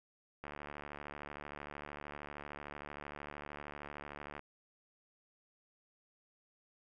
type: click train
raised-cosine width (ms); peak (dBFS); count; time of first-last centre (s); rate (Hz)
0.5; -30; 290; 0.44-4.393; 73.1
effects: none